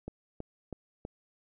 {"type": "click train", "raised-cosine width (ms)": 2, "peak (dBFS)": -25, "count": 4, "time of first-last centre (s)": [0.08, 1.051], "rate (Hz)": 3.09, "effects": []}